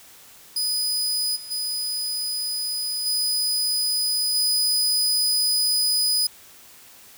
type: tone with level steps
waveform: sawtooth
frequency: 4978 Hz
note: D#8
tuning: in tune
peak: -19 / -33 / -22 / -18 / -16 dBFS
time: 0.56-6.27 s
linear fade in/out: 5 ms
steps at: 1.35 / 1.5 / 3.05 / 4.34 s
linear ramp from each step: 20 ms
effects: white hiss -48 dBFS RMS until 7.17 s